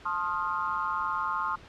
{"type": "chord", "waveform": "sine", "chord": "F dominant seventh", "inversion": "first", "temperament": "equal with one note detuned", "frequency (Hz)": [880, 1056.8, 1244.5, 1396.9], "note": ["A5", "C6", "Eb6", "F6"], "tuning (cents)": [0, 17, 0, 0], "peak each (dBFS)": [-36, -31, -32, -35], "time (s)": [0.05, 1.56], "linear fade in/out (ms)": 10, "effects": ["pink hiss -51 dBFS RMS until 1.68 s", "low-pass 4000 Hz 12 dB/octave"]}